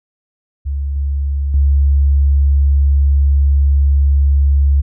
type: tone with level steps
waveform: sine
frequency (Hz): 70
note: C#2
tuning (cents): +18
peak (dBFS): -16 / -14 / -8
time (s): 0.65-4.82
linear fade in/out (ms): 20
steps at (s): 0.96 / 1.54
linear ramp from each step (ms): 2
effects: none